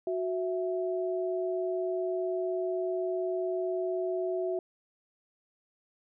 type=tone pair together; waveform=sine; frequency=368.3 / 659.3 Hz; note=F#4 / E5; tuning=-8 / 0 cents; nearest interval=minor seventh; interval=1008 cents; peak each=-30 / -33 dBFS; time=0.07-4.59 s; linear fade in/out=2 ms; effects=none